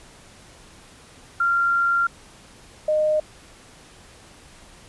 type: tone pair in turn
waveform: sine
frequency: 1384 / 613.8 Hz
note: F6 / D#5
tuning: -16 / -24 cents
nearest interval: octave + major second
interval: 1408 cents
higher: first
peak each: -17 dBFS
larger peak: neither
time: 1.4-2.07 / 2.88-3.2 s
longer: first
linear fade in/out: 5 ms
effects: pink hiss -48 dBFS RMS until 4.88 s + resampled to 24000 Hz